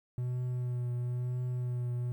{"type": "tone with vibrato", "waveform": "triangle", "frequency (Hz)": 123.47, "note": "B2", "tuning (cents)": 0, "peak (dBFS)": -29, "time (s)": [0.18, 2.12], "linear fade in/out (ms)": 0, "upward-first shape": "triangle", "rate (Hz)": 1, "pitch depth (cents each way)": 25, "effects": ["11-bit"]}